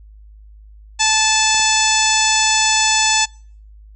harmonic tone, 873 Hz, A5, 14 cents flat, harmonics 1 / 2 / 3 / 4 / 5 / 6 / 7 / 8 / 9, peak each -19 / -23 / -20 / -21 / -24 / -22 / -22 / -21 / -23 dBFS, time 0.99-3.26 s, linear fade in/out 20 ms
clicks, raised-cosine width 1 ms, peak -22 dBFS, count 2, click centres 1.546 / 1.598 s
effects noise-tail reverb RT60 0.5 s tail -26 dB re dry + added 52 Hz sine -39 dBFS peak until 3.95 s

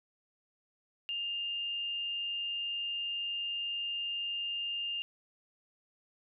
sine tone with amplitude modulation, 2809 Hz, F7, 9 cents sharp, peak -32 dBFS, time 1.09-5.02 s, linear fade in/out 0 ms, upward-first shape sine, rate 190 Hz, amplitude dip 25%, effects none

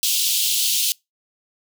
pink high-pass noise, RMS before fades -20 dBFS, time 0.03-0.92 s, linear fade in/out 0 ms, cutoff 2900 Hz, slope 48 dB/octave, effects noise-tail reverb RT60 0.2 s tail -25 dB re dry

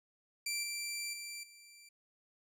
15% pulse tone with level steps, 2349 Hz, D7, in tune, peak -28 / -31 / -36 / -49 dBFS, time 0.46-1.89 s, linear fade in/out 5 ms, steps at 0.63 / 1.13 / 1.43 s, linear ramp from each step 5 ms, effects none

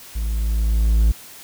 triangle tone with level ramp, 55 Hz, A1, in tune, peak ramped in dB -19 to -9 dBFS, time 0.15-1.12 s, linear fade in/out 10 ms, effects white hiss -41 dBFS RMS until 1.43 s

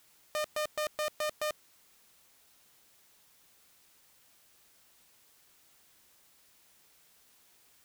sawtooth tone bursts, 607 Hz, D#5, 43 cents flat, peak -26 dBFS, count 6, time 0.35-1.508 s, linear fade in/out 0 ms, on 93 ms, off 120 ms, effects white hiss -64 dBFS RMS until 7.84 s

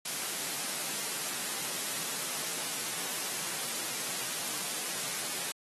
white high-pass noise, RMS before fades -35 dBFS, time 0.05-5.52 s, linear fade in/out 5 ms, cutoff 130 Hz, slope 48 dB/octave, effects AAC 32 kbps

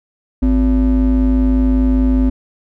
triangle ring-modulated tone, 155.56 Hz, D#3, in tune, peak -5 dBFS, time 0.42-2.3 s, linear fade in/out 10 ms, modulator 103 Hz, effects none

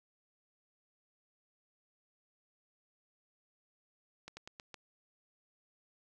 slowing click train, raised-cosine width 0.2 ms, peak -29 dBFS, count 5, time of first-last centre 4.28-4.743 s, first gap 90 ms, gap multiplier 1.17, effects none

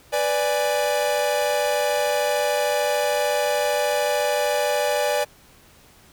45% pulse chord, G# diminished, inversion first, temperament equal, 493.9 / 587.3 / 830.6 Hz, B4 / D5 / G#5, 0 / 0 / 0 cents, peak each -26 / -22 / -26 dBFS, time 0.12-5.25 s, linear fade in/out 20 ms, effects pink hiss -52 dBFS RMS until 6.12 s

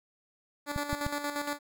10% pulse tone with tremolo, 290 Hz, D4, 22 cents flat, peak -22 dBFS, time 0.66-1.59 s, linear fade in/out 50 ms, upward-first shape square, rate 8.6 Hz, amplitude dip 55%
clicks, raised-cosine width 5 ms, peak -21 dBFS, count 3, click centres 0.762 / 0.93 / 1.065 s
effects none

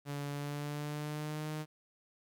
sawtooth tone with pitch glide, 143.4 to 153.69 Hz, D3 to D#3, -41 to -21 cents, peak -33 dBFS, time 0.05-1.66 s, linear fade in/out 50 ms, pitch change +120 cents, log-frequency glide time 0.31-1.49 s, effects 12-bit

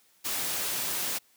white noise, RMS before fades -31 dBFS, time 0.24-1.19 s, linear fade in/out 20 ms, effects white hiss -64 dBFS RMS until 1.36 s + high-pass 100 Hz 12 dB/octave

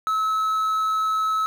triangle tone with quantisation, 1294 Hz, E6, 32 cents flat, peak -18 dBFS, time 0.07-1.46 s, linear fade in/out 0 ms, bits 7, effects none

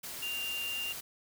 sine tone in noise, 2791 Hz, F7, 2 cents flat, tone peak -34 dBFS, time 0.22-0.93 s, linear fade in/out 10 ms, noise white, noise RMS -42 dBFS, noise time 0.03-1.01 s, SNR +5 dB, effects none

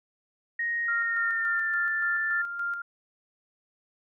sine tone with pitch glide, 1871 to 1766 Hz, A#6 to A6, +6 to +6 cents, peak -26 dBFS, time 0.59-2.42 s, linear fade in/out 5 ms, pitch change -100 cents, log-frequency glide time 0.89-1.77 s
sine tone with tremolo, 1396.9 Hz, F6, in tune, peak -27 dBFS, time 0.88-2.82 s, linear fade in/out 5 ms, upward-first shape square, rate 3.5 Hz, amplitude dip 45%
effects none

